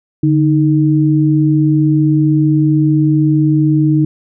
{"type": "tone pair together", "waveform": "sine", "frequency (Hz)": [146.72, 311.1], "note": ["D3", "D#4"], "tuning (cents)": [-1, 0], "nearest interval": "octave + minor second", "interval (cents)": 1301, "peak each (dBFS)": -11, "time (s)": [0.23, 4.05], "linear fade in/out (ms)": 5, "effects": []}